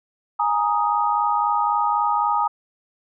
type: chord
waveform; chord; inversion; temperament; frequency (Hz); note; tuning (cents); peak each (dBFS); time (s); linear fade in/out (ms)
sine; Ab suspended second; none; just; 830.6 / 934.4 / 1245.9; Ab5 / Bb5 / Eb6; 0 / +4 / +2; -22; 0.39-2.48; 10
effects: none